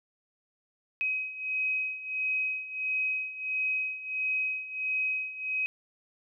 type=beating tone pair; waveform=sine; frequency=2531 / 2532.5 Hz; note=D#7 / D#7; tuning=+29 / +30 cents; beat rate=1.5 Hz; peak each=-34 / -30 dBFS; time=1.01-5.66 s; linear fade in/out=0 ms; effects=none